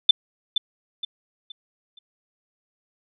sine tone with echo, 3534 Hz, A7, 7 cents sharp, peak -8 dBFS, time 0.09-0.11 s, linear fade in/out 5 ms, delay 470 ms, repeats 4, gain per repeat -9 dB, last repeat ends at 1.99 s, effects none

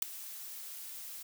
blue noise with ADSR envelope, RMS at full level -24 dBFS, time 0.02-1.23 s, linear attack 5 ms, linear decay 4 ms, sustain -21 dB, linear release 8 ms, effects none

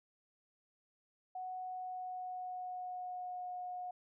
sine tone with pitch glide, 740 to 724.4 Hz, F#5 to F#5, 0 to -37 cents, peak -40 dBFS, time 1.35-3.91 s, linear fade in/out 5 ms, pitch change -37 cents, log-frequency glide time 1.54-3.5 s, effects none

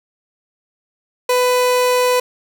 30% pulse tone, 498.4 Hz, B4, 16 cents sharp, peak -10 dBFS, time 1.29-2.2 s, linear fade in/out 5 ms, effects none

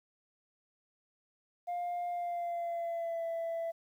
sine tone with pitch glide, 704 to 665.6 Hz, F5 to E5, +14 to +17 cents, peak -31 dBFS, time 1.67-3.72 s, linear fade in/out 20 ms, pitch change -97 cents, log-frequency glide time 2.1-3.24 s, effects tanh soft clip ceiling -32 dBFS + 11-bit

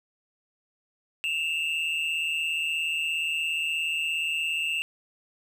triangle tone pair together, 2637 / 2794 Hz, E7 / F7, 0 / 0 cents, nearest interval minor second, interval 100 cents, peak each -27 dBFS, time 1.24-4.82 s, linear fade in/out 0 ms, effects none

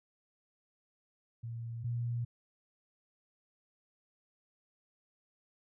sine tone pair in turn, 116.1 / 118.95 Hz, A#2 / A#2, -7 / +35 cents, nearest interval unison, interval 42 cents, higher second, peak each -38 / -32 dBFS, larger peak second, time 1.43-1.84 / 1.84-2.25 s, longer neither, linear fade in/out 10 ms, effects none

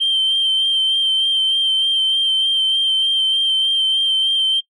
sine tone with vibrato, 3137 Hz, G7, 1 cent sharp, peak -12 dBFS, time 0-4.61 s, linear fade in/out 20 ms, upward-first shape sine, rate 3.3 Hz, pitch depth 21 cents each way, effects noise-tail reverb RT60 0.1 s tail -22 dB re dry + tanh soft clip ceiling -11 dBFS

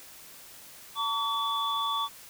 sine tone cluster, 903 / 1136 / 3454 Hz, A5 / C#6 / A7, +45 / +42 / -33 cents, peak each -34 / -29 / -32 dBFS, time 0.95-2.09 s, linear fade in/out 50 ms, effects white hiss -49 dBFS RMS until 2.29 s

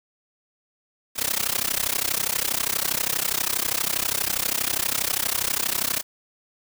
white noise with amplitude modulation, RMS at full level -21 dBFS, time 1.15-6.03 s, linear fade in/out 50 ms, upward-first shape sine, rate 32.4 Hz, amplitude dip 95%, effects none

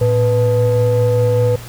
triangle ring-modulated tone, 190 Hz, F#3, 46 cents sharp, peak -6 dBFS, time 0.01-1.56 s, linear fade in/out 5 ms, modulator 303 Hz, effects added 118 Hz sine -32 dBFS peak until 1.68 s + pink hiss -36 dBFS RMS until 1.68 s

